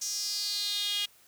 sawtooth tone with high-pass filter sweep, 410 Hz, G#4, 22 cents flat, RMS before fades -32 dBFS, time 0.01-1.06 s, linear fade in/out 10 ms, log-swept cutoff 6000 to 3100 Hz, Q 5.6, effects white hiss -60 dBFS RMS until 1.27 s

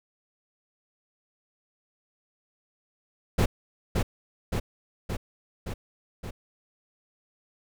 brown noise with echo, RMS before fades -20 dBFS, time 3.38-3.46 s, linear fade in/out 10 ms, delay 570 ms, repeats 5, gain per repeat -3 dB, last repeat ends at 6.31 s, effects none

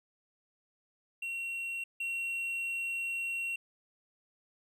triangle tone pair in turn, 2735 / 2735 Hz, F7 / F7, -37 / -37 cents, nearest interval unison, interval 0 cents, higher neither, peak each -33 / -31 dBFS, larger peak second, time 1.22-1.84 / 2-3.56 s, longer second, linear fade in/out 5 ms, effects none

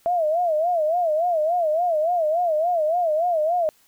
sine tone with vibrato, 660 Hz, E5, 2 cents sharp, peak -18 dBFS, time 0.06-3.69 s, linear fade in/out 0 ms, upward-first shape sine, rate 3.5 Hz, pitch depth 150 cents each way, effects white hiss -59 dBFS RMS until 3.87 s

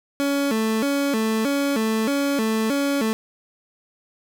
30% pulse tone with vibrato, 249.1 Hz, B3, 15 cents sharp, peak -17 dBFS, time 0.2-3.13 s, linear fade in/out 0 ms, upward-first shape square, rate 1.6 Hz, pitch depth 210 cents each way, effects 8-bit

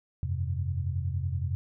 sine chord, F suspended second, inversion none, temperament equal, 87.31 / 98 / 130.81 Hz, F2 / G2 / C3, 0 / 0 / 0 cents, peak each -30 / -34 / -33 dBFS, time 0.23-1.55 s, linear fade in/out 0 ms, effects none

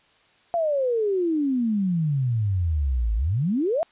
sine exponential two-way sweep, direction down then up, 698.5 to 51.91 to 698.5 Hz, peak -20 dBFS, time 0.54-3.83 s, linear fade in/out 0 ms, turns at 3.15 s, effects white hiss -59 dBFS RMS until 3.91 s + resampled to 8000 Hz

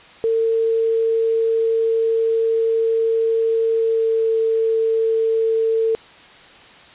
sine tone with pitch glide, 452.1 to 448.7 Hz, A4 to A4, +47 to +34 cents, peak -15 dBFS, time 0.24-5.95 s, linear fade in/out 0 ms, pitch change -13 cents, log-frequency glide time 3.75-4.24 s, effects white hiss -44 dBFS RMS until 6.94 s + resampled to 8000 Hz

